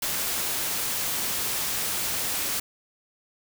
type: noise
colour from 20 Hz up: white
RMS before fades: -28 dBFS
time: 0.02-2.6 s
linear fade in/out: 5 ms
effects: none